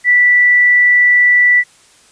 sine tone, 1966 Hz, B6, 8 cents flat, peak -6 dBFS, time 0.04-1.64 s, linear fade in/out 50 ms, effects white hiss -47 dBFS RMS until 2.11 s + resampled to 22050 Hz

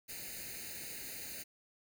white noise with comb filter, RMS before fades -45 dBFS, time 0.08-1.44 s, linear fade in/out 20 ms, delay 0.45 ms, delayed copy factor +0.9, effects none

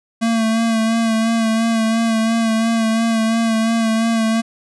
square tone with vibrato, 225.5 Hz, A3, 43 cents sharp, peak -15 dBFS, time 0.21-4.42 s, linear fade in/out 20 ms, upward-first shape sine, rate 2.9 Hz, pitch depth 30 cents each way, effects resampled to 24000 Hz

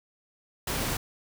pink noise, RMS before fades -30 dBFS, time 0.67-0.97 s, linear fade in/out 5 ms, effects none

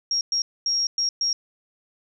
sine tone bursts at uneven times, 5588 Hz, F8, in tune, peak -20 dBFS, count 5, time 0.11-0.21 / 0.32-0.42 / 0.66-0.87 / 0.98-1.09 / 1.21-1.33 s, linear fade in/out 2 ms, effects none

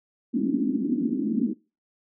pink band-pass noise, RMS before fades -25 dBFS, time 0.33-1.54 s, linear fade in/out 20 ms, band 220 to 300 Hz, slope 48 dB/octave, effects noise-tail reverb RT60 0.3 s tail -21 dB re dry

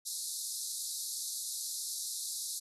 white band-pass noise, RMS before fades -39 dBFS, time 0.05-2.6 s, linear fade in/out 20 ms, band 3800 to 12000 Hz, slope 96 dB/octave, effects none

